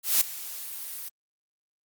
blue noise with ADSR envelope, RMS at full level -19 dBFS, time 0.03-1.09 s, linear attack 180 ms, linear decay 6 ms, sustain -18 dB, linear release 10 ms, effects Opus 48 kbps

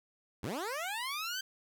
15% pulse linear sweep, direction up, 73.42 to 1577 Hz, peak -29 dBFS, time 0.43-1.41 s, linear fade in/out 5 ms, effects none

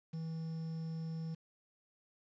triangle tone with quantisation, 162 Hz, E3, 30 cents flat, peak -36 dBFS, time 0.13-1.35 s, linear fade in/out 10 ms, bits 10, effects resampled to 16000 Hz

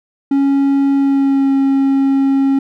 triangle tone with pitch glide, 276.7 to 272.3 Hz, C#4 to C#4, -3 to -31 cents, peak -8 dBFS, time 0.31-2.59 s, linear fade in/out 5 ms, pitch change -28 cents, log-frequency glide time 0.95-1.53 s, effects none

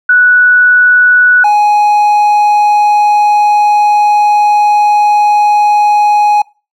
sine / triangle tone pair in turn, 1476 / 833.7 Hz, F#6 / G#5, -5 / +6 cents, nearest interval minor seventh, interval 989 cents, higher first, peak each -3 dBFS, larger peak neither, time 0.09-1.44 / 1.44-6.42 s, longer second, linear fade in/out 5 ms, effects noise-tail reverb RT60 0.3 s tail -23 dB re dry

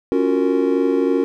triangle chord, Gb major seventh, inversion second, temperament just, 277.5 / 346.9 / 370 / 462.5 Hz, Db4 / F4 / Gb4 / Bb4, +2 / -12 / 0 / -14 cents, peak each -17 / -21 / -19 / -18 dBFS, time 0.12-1.24 s, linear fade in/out 0 ms, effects none

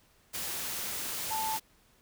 sine tone in noise, 880 Hz, A5, in tune, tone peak -31 dBFS, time 1.3-1.58 s, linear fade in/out 20 ms, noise white, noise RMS -36 dBFS, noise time 0.33-1.6 s, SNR +2 dB, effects pink hiss -65 dBFS RMS until 2.01 s

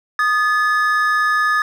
triangle tone pair together, 1236.1 / 1720 Hz, D#6 / A6, -12 / -40 cents, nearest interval tritone, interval 572 cents, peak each -15 dBFS, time 0.19-1.62 s, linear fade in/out 2 ms, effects none

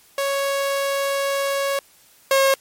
sawtooth tone pair in turn, 554.4 / 541.7 Hz, C#5 / C#5, 0 / -40 cents, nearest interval unison, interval 40 cents, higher first, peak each -16 / -10 dBFS, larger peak second, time 0.18-1.79 / 2.31-2.54 s, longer first, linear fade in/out 2 ms, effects white hiss -53 dBFS RMS until 2.6 s + MP3 64 kbps

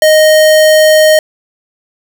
square tone, 621 Hz, D#5, 3 cents flat, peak -4 dBFS, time 0.02-1.19 s, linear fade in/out 2 ms, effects none

